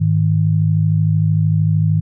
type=tone pair together; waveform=sine; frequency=103.83 / 157.01 Hz; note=G#2 / D#3; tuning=0 / +16 cents; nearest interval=perfect fifth; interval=716 cents; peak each=-15 / -14 dBFS; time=0-2.01 s; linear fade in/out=20 ms; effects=none